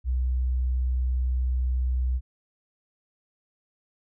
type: tone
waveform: sine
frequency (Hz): 63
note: B1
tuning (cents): +35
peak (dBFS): -22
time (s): 0.04-2.21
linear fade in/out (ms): 50
effects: none